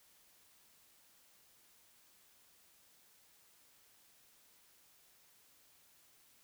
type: silence
effects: white hiss -67 dBFS RMS until 6.43 s